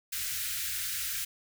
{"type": "band-stop noise", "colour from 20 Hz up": "white", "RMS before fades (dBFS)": -34, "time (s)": [0.12, 1.25], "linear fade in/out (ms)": 10, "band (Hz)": [120, 1400], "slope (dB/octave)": 48, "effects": []}